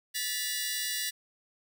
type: tone cluster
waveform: 15% pulse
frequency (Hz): 1746 / 1965 / 2859 / 4008 / 4669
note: A6 / B6 / F7 / B7 / D8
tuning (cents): -14 / -9 / +40 / +25 / -11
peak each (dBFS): -31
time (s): 0.14-1.11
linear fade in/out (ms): 20
effects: none